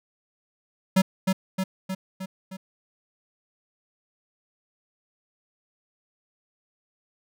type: tone with echo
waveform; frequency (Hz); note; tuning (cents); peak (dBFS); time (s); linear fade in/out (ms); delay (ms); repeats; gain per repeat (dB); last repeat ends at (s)
square; 189.2; F#3; +39; -16; 0.96-1.02; 10; 310; 5; -4; 2.57
effects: none